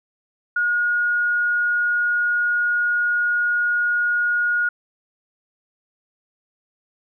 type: tone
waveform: sine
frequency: 1440 Hz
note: F#6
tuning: 47 cents flat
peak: -17 dBFS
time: 0.56-4.69 s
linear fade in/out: 5 ms
effects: none